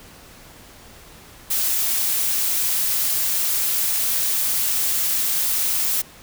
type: noise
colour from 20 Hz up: blue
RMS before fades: -21 dBFS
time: 1.5-6.02 s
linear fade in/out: 10 ms
effects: pink hiss -45 dBFS RMS until 6.22 s